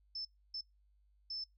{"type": "tone bursts at uneven times", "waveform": "sine", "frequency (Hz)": 5274, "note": "E8", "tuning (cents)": 0, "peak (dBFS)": -39, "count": 3, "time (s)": [[0.15, 0.25], [0.54, 0.61], [1.3, 1.44]], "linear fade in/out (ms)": 5, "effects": ["noise-tail reverb RT60 0.2 s tail -24 dB re dry", "added 50 Hz sine -67 dBFS peak until 1.57 s"]}